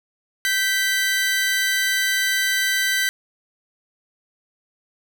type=tone pair together; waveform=sawtooth; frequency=1553 / 1975.5 Hz; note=G6 / B6; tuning=-17 / 0 cents; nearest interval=major third; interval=417 cents; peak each=-18 dBFS; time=0.45-3.09 s; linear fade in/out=0 ms; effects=none